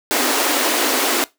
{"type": "high-pass noise", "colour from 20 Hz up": "pink", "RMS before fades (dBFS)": -18, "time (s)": [0.11, 1.24], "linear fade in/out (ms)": 0, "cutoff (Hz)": 250, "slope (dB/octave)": 96, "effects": ["noise-tail reverb RT60 0.2 s tail -20 dB re dry"]}